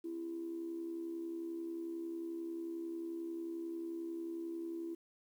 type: tone with amplitude modulation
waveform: sine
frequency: 334.5 Hz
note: E4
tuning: 25 cents sharp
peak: -36 dBFS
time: 0.04-4.95 s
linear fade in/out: 10 ms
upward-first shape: sine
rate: 71.2 Hz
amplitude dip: 55%
effects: tanh soft clip ceiling -32 dBFS + 11-bit